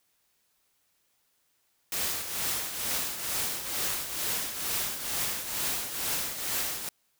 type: noise with tremolo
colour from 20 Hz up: white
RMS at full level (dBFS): -29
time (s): 1.92-6.89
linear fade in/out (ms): 2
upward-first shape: triangle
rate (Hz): 2.2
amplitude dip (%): 65
effects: white hiss -72 dBFS RMS until 7.19 s